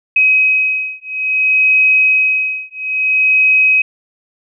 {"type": "beating tone pair", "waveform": "sine", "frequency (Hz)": [2535, 2535.59], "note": ["D#7", "D#7"], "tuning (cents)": [32, 32], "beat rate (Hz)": 0.59, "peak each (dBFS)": -13, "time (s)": [0.16, 3.82], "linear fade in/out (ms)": 5, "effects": []}